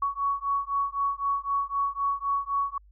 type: beating tone pair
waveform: sine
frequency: 1117 / 1120.9 Hz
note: C#6 / C#6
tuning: +13 / +19 cents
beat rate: 3.9 Hz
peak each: -28 dBFS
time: 0.02-2.78 s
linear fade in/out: 5 ms
effects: added 50 Hz sine -52 dBFS peak until 2.91 s